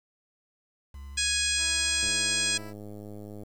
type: tone with vibrato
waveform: triangle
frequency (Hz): 69.3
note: C#2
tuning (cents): 0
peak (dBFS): -37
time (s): 0.94-2.09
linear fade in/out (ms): 5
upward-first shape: sine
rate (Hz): 11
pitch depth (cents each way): 9
type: harmonic tone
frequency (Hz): 830.6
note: G#5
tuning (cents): 0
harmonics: 2 / 3 / 4 / 5 / 6 / 7 / 8 / 9 / 10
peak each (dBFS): -34 / -32 / -32 / -35 / -32 / -37 / -37 / -34 / -32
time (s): 1.17-2.58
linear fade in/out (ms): 10
type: tone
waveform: 10% pulse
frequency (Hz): 329.6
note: E4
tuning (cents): 0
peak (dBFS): -36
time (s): 1.56-2.74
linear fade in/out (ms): 50
type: click train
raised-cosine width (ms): 2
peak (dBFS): -30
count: 147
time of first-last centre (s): 2.03-3.434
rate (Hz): 104
effects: 9-bit